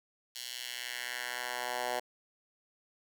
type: tone with high-pass filter sweep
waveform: 10% pulse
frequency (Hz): 123.47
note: B2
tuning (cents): 0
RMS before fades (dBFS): -38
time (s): 0.35-2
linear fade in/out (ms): 10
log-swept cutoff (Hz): 3900 to 660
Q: 1.4
effects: none